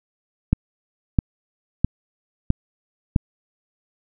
click train, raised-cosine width 5 ms, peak -3 dBFS, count 5, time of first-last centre 0.53-3.162 s, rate 1.52 Hz, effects none

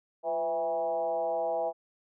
sine tone with frequency modulation, 659.3 Hz, E5, in tune, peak -27 dBFS, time 0.23-1.73 s, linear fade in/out 50 ms, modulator 156 Hz, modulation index 1.1, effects none

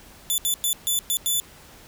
10% pulse tone bursts at uneven times, 3496 Hz, A7, 12 cents flat, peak -13 dBFS, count 6, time 0.3-0.38 / 0.45-0.54 / 0.64-0.73 / 0.87-0.99 / 1.1-1.17 / 1.26-1.4 s, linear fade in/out 0 ms, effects pink hiss -48 dBFS RMS until 1.87 s

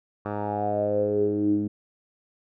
10% pulse tone with low-pass filter sweep, 103.83 Hz, G#2, in tune, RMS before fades -25 dBFS, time 0.25-1.68 s, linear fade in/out 10 ms, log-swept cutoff 1100 to 260 Hz, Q 8.4, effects none

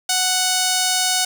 5% pulse tone with notch filter, 740 Hz, F#5, in tune, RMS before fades -19 dBFS, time 0.09-1.25 s, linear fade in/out 5 ms, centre 1900 Hz, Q 1.8, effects 8-bit

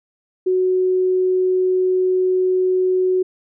sine tone, 370 Hz, F#4, in tune, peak -14 dBFS, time 0.46-3.23 s, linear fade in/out 10 ms, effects none

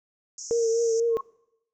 pink band-pass noise, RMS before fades -39 dBFS, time 0.38-1 s, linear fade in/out 2 ms, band 5500 to 7100 Hz, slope 96 dB/octave
sine tone with vibrato, 459 Hz, A#4, 27 cents flat, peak -20 dBFS, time 0.51-1.17 s, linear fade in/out 0 ms, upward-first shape triangle, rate 4.1 Hz, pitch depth 40 cents each way
sine tone with exponential growth, 1082 Hz, C#6, 42 cents flat, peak -27 dBFS, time 1.09-1.21 s, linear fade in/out 5 ms, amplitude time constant 26 ms
effects noise-tail reverb RT60 0.8 s tail -23 dB re dry

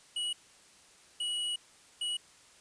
square tone bursts at uneven times, 2922 Hz, F#7, 22 cents flat, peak -32 dBFS, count 3, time 0.16-0.33 / 1.2-1.56 / 2.01-2.17 s, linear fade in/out 5 ms, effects white hiss -59 dBFS RMS until 2.6 s + resampled to 22050 Hz

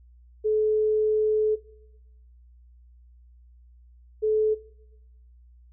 sine tone pair in turn, 430 / 431.9 Hz, A4 / A4, -40 / -32 cents, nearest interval unison, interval 8 cents, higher second, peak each -20 dBFS, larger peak neither, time 0.44-1.56 / 4.22-4.55 s, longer first, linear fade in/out 20 ms, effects noise-tail reverb RT60 0.9 s tail -18 dB re dry + added 60 Hz sine -50 dBFS peak until 5.72 s

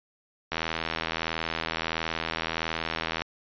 click train, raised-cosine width 0.3 ms, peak -12 dBFS, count 221, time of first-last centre 0.52-3.219 s, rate 81.5 Hz, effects resampled to 11025 Hz

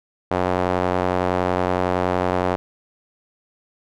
sawtooth tone with band-pass filter, 90.8 Hz, F#2, 32 cents flat, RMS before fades -21 dBFS, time 0.31-2.56 s, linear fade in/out 0 ms, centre 710 Hz, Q 1.1, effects none

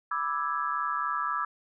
sine chord, E dominant seventh, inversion second, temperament equal, 987.8 / 1174.7 / 1318.5 / 1661.2 Hz, B5 / D6 / E6 / G#6, 0 / 0 / 0 / 0 cents, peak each -36 / -31 / -31 / -36 dBFS, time 0.11-1.45 s, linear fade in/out 5 ms, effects none

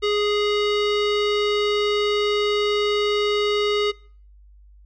square tone with low-pass filter, 415.3 Hz, G#4, in tune, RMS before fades -21 dBFS, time 0.02-3.92 s, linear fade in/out 20 ms, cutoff 3800 Hz, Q 2.7, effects noise-tail reverb RT60 0.5 s tail -25 dB re dry + added 50 Hz sine -46 dBFS peak until 4.85 s

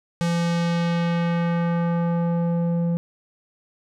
square tone with low-pass filter sweep, 170.4 Hz, F3, 42 cents flat, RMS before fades -22 dBFS, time 0.21-2.97 s, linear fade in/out 0 ms, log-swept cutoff 8300 to 410 Hz, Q 0.91, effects none

